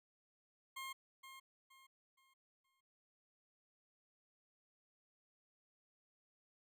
20% pulse tone with echo, 1067 Hz, C6, 34 cents sharp, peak -40 dBFS, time 0.76-0.93 s, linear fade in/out 10 ms, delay 470 ms, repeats 4, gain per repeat -9 dB, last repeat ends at 2.81 s, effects none

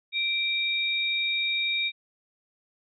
sine tone pair together, 2349 / 3729 Hz, D7 / A#7, 0 / 0 cents, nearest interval minor sixth, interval 800 cents, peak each -27 dBFS, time 0.12-1.92 s, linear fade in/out 50 ms, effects none

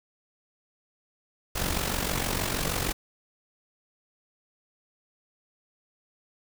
pink noise with amplitude modulation, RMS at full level -26 dBFS, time 1.55-2.93 s, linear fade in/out 10 ms, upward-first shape sine, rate 46.4 Hz, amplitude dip 65%, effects none

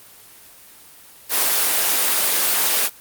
white high-pass noise, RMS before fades -18 dBFS, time 1.29-2.9 s, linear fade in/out 50 ms, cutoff 350 Hz, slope 12 dB/octave, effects white hiss -45 dBFS RMS until 3 s + Opus 24 kbps

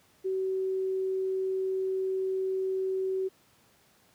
sine tone, 379.3 Hz, F#4, 43 cents sharp, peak -27 dBFS, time 0.24-3.29 s, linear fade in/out 20 ms, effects pink hiss -63 dBFS RMS until 4.14 s + high-pass 100 Hz 12 dB/octave

